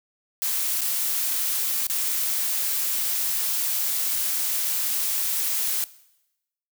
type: noise with dropouts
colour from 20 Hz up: blue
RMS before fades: -25 dBFS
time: 0.42-5.84 s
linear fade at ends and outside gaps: 0 ms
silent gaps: 0.809-0.816 / 1.868-1.898 s
effects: noise-tail reverb RT60 0.9 s tail -19 dB re dry